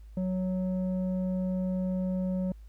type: tone with low-pass filter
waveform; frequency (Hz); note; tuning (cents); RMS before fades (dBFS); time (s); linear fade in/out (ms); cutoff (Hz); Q
square; 185; F#3; 0; -30; 0.17-2.52; 2; 420; 3.6
effects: added 53 Hz sine -45 dBFS peak until 2.68 s + pink hiss -70 dBFS RMS until 2.68 s